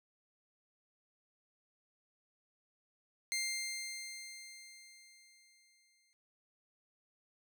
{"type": "tone with exponential decay", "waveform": "15% pulse", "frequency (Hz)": 2100, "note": "C7", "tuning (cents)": 6, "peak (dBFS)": -27, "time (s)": [3.32, 6.13], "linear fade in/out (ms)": 0, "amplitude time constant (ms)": 610, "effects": []}